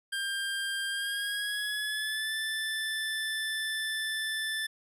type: tone with pitch glide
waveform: 25% pulse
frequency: 1595 to 1759.6 Hz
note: G6 to A6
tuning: +30 to 0 cents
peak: -27 dBFS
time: 0.12-4.67 s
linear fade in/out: 10 ms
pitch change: +170 cents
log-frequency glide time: 0.88-2.34 s
effects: resampled to 32000 Hz